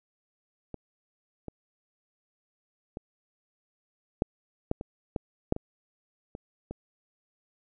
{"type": "clicks", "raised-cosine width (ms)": 2, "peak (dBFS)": [-24, -24, -23, -10, -13, -23, -16, -9, -21, -25, -23], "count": 11, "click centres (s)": [0.743, 1.483, 2.971, 4.221, 4.714, 4.811, 5.162, 5.524, 5.564, 6.351, 6.71], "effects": []}